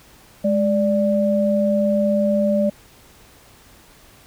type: tone pair together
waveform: sine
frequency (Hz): 207.9 / 587.3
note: G#3 / D5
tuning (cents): +2 / 0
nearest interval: octave + tritone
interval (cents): 1798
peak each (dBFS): -18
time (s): 0.44-2.7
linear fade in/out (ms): 10
effects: pink hiss -49 dBFS RMS until 4.26 s